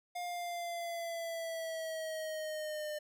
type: linear sweep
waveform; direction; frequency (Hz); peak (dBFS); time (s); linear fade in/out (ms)
square; down; 710 to 601; -38; 0.15-2.99; 10
effects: none